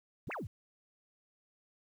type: exponential two-way sweep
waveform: sine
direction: up then down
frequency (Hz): 71.3 to 2768 to 71.3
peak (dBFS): -37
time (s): 0.27-0.47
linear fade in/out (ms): 5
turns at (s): 0.32
effects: tanh soft clip ceiling -33 dBFS + 11-bit